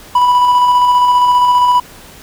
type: tone with tremolo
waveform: triangle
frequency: 986 Hz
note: B5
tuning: 3 cents flat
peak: -4 dBFS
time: 0.15-1.8 s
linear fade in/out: 5 ms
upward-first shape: square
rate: 15 Hz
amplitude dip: 25%
effects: pink hiss -37 dBFS RMS until 2.22 s